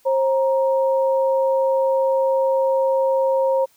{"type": "tone pair together", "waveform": "sine", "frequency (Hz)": [534, 938.7], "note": ["C5", "A#5"], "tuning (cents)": [35, 12], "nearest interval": "minor seventh", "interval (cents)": 977, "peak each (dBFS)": [-16, -24], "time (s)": [0.05, 3.66], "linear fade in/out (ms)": 20, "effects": ["white hiss -58 dBFS RMS until 3.76 s"]}